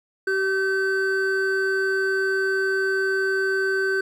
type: tone pair together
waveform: triangle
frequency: 385.4 / 1536.3 Hz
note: G4 / G6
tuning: -29 / -35 cents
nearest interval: 2 octaves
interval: 2394 cents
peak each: -21 dBFS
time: 0.27-4.01 s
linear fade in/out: 5 ms
effects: none